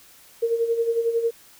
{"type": "tone with tremolo", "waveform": "sine", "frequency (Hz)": 462.3, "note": "A#4", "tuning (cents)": -14, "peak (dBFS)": -17, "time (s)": [0.42, 1.31], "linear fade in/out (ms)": 10, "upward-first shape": "sine", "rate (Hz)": 11, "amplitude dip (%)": 65, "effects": ["white hiss -51 dBFS RMS until 1.59 s"]}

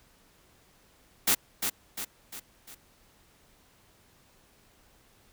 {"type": "noise with echo", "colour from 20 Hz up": "white", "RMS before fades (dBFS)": -23, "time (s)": [1.27, 1.35], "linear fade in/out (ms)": 10, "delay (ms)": 350, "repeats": 4, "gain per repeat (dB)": -6, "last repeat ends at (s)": 2.75, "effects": ["pink hiss -62 dBFS RMS until 5.32 s"]}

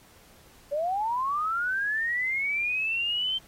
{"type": "linear sweep", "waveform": "sine", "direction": "up", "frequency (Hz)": [554.4, 3130], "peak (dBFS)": -25, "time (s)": [0.71, 3.39], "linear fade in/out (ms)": 20, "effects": ["pink hiss -56 dBFS RMS until 3.47 s", "AAC 48 kbps"]}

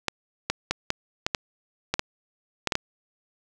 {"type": "clicks", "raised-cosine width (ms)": 0.2, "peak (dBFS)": -6, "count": 11, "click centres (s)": [0.083, 0.5, 0.71, 0.904, 1.265, 1.348, 1.94, 1.994, 2.673, 2.722, 2.754], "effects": []}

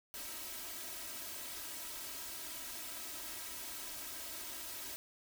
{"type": "noise with comb filter", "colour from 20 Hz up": "white", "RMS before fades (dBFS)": -45, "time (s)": [0.14, 4.96], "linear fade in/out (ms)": 0, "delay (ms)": 3.1, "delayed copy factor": 0.95, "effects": []}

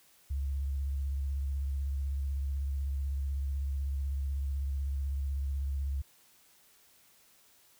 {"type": "tone with vibrato", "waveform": "sine", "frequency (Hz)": 69, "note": "C#2", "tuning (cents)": -7, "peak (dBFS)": -30, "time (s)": [0.3, 6.02], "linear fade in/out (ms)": 10, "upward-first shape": "triangle", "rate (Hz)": 16, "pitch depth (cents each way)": 65, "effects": ["white hiss -63 dBFS RMS until 7.79 s"]}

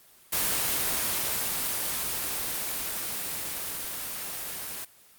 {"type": "noise with level ramp", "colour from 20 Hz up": "white", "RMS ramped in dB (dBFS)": [-26, -36], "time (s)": [0.32, 4.85], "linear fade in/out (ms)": 10, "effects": ["white hiss -56 dBFS RMS until 5.18 s", "Opus 24 kbps"]}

